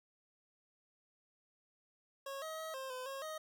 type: tone with pitch steps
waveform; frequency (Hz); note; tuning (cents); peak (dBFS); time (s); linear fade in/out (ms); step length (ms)
25% pulse; 548 / 634 / 638 / 530 / 509 / 543 / 626; C#5 / D#5 / D#5 / C5 / C5 / C#5 / D#5; -20 / +32 / +43 / +22 / -48 / -36 / +10; -38; 2.26-3.38; 5; 160
effects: 13-bit